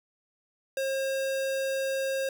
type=tone; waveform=square; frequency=537 Hz; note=C5; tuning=45 cents sharp; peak=-28 dBFS; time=0.77-2.29 s; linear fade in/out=2 ms; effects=none